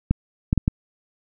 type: clicks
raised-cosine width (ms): 5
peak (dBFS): -5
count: 4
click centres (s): 0.11 / 0.529 / 0.577 / 0.679
effects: none